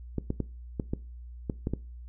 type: clicks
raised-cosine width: 3 ms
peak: -16 dBFS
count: 8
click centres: 0.183 / 0.304 / 0.403 / 0.798 / 0.935 / 1.498 / 1.671 / 1.736 s
effects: noise-tail reverb RT60 0.3 s tail -20 dB re dry + added 60 Hz sine -41 dBFS peak until 2.08 s